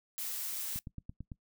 blue noise, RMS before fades -38 dBFS, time 0.18-0.79 s, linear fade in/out 0 ms
click train, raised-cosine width 5 ms, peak -30 dBFS, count 6, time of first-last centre 0.76-1.318 s, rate 8.96 Hz
effects noise-tail reverb RT60 0.1 s tail -20 dB re dry

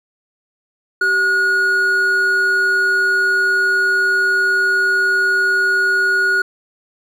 triangle tone pair together, 384.9 / 1446 Hz, G4 / F#6, -32 / -40 cents, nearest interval octave + major seventh, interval 2292 cents, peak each -23 / -11 dBFS, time 1.01-6.42 s, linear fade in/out 5 ms, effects none

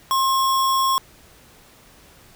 sine tone with sample-and-hold, 1065 Hz, C6, 30 cents sharp, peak -16 dBFS, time 0.11-0.98 s, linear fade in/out 0 ms, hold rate 4410 Hz, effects pink hiss -50 dBFS RMS until 2.35 s

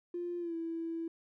triangle tone with pitch glide, 349.2 to 330.4 Hz, F4 to E4, 0 to +4 cents, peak -31 dBFS, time 0.14-1.08 s, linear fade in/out 5 ms, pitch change -96 cents, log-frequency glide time 0.39-0.55 s, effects tanh soft clip ceiling -33 dBFS

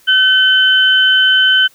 sine tone pair together, 1525 / 3050 Hz, G6 / G7, -48 / -48 cents, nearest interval octave, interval 1200 cents, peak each -10 dBFS, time 0.07-1.68 s, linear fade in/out 20 ms, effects white hiss -49 dBFS RMS until 1.74 s

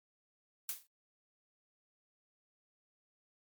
blue noise with exponential decay, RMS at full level -34 dBFS, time 0.69-0.87 s, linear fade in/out 2 ms, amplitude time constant 38 ms, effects MP3 96 kbps

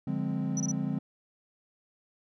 triangle chord, D half-diminished seventh, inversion none, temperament equal with one note detuned, 146.83 / 177.87 / 207.7 / 261.6 Hz, D3 / F3 / Ab3 / C4, 0 / +32 / 0 / 0 cents, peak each -32 dBFS, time 0.07-0.99 s, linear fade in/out 5 ms
sine tone bursts, 5910 Hz, F#8, 3 cents flat, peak -31 dBFS, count 3, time 0.57-0.715 s, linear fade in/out 2 ms, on 31 ms, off 26 ms
effects tanh soft clip ceiling -15 dBFS

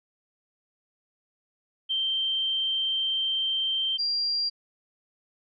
sine tone pair in turn, 3136 / 4762 Hz, G7 / D8, 0 / +23 cents, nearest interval perfect fifth, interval 723 cents, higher second, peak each -24 dBFS, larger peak neither, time 1.89-3.98 / 3.98-4.5 s, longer first, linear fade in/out 20 ms, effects none

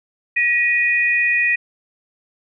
sine tone pair together, 1909 / 2471 Hz, A#6 / D#7, +41 / -13 cents, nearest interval major third, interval 446 cents, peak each -17 dBFS, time 0.36-1.56 s, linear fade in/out 10 ms, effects none

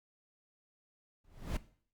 brown noise with exponential growth, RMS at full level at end -29 dBFS, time 1.24-1.57 s, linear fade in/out 5 ms, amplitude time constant 70 ms, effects noise-tail reverb RT60 0.5 s tail -17 dB re dry + Opus 48 kbps

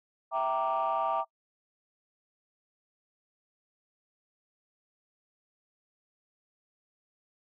sine chord, E half-diminished seventh, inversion none, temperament equal with one note detuned, 659.3 / 779.5 / 932.3 / 1174.7 Hz, E5 / G5 / Bb5 / D6, 0 / -10 / 0 / 0 cents, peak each -31 dBFS, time 0.31-1.25 s, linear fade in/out 50 ms, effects noise-tail reverb RT60 0.1 s tail -24 dB re dry + tanh soft clip ceiling -21 dBFS

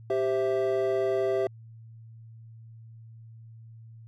triangle chord, C major, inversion second, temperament equal, 392 / 523.3 / 659.3 Hz, G4 / C5 / E5, 0 / 0 / 0 cents, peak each -24 / -30 / -27 dBFS, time 0.1-1.47 s, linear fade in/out 2 ms, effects added 113 Hz sine -45 dBFS peak until 4.07 s

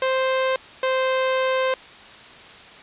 sawtooth tone pair in turn, 523.3 / 521.4 Hz, C5 / C5, 0 / -6 cents, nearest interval unison, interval 6 cents, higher first, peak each -15 dBFS, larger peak neither, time 0.02-0.56 / 0.83-1.74 s, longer second, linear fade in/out 2 ms, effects white hiss -43 dBFS RMS until 2.82 s + resampled to 8000 Hz

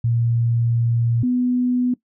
sine tone pair in turn, 117.2 / 248.3 Hz, A#2 / B3, +10 / +9 cents, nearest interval octave + minor second, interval 1299 cents, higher second, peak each -16 dBFS, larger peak neither, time 0.04-1.23 / 1.23-1.94 s, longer first, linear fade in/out 5 ms, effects noise-tail reverb RT60 0.1 s tail -19 dB re dry

